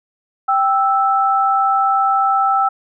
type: tone pair together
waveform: sine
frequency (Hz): 784 / 1318.5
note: G5 / E6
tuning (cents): 0 / 0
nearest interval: major sixth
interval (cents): 900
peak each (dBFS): -15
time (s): 0.48-2.69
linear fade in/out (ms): 10
effects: none